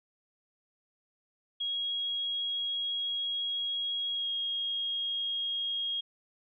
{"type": "tone with pitch glide", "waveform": "sine", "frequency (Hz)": [3298, 3266], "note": ["G#7", "G#7"], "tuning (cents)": [-13, -30], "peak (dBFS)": -30, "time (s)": [1.6, 6.01], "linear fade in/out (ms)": 10, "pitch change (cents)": -17, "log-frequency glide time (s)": [4.13, 4.29], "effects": []}